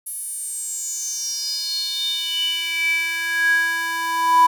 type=tone with high-pass filter sweep; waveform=square; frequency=330.7 Hz; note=E4; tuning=6 cents sharp; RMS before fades=-22 dBFS; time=0.06-4.47 s; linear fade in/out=10 ms; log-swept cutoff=11000 to 970 Hz; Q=9.3; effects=none